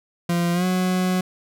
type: tone with pitch glide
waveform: 40% pulse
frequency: 172.5 to 183.82 Hz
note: F3 to F#3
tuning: -21 to -11 cents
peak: -18 dBFS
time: 0.29-1.21 s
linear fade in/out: 5 ms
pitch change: +110 cents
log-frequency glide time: 0.53-0.65 s
effects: none